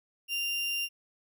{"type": "tone", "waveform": "35% pulse", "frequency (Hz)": 2786, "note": "F7", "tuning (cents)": -5, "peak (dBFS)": -28, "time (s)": [0.28, 0.89], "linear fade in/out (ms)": 50, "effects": []}